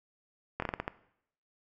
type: slowing click train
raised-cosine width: 0.5 ms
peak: -17 dBFS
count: 7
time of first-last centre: 0.6-0.879 s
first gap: 23 ms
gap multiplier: 1.28
effects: noise-tail reverb RT60 0.7 s tail -17 dB re dry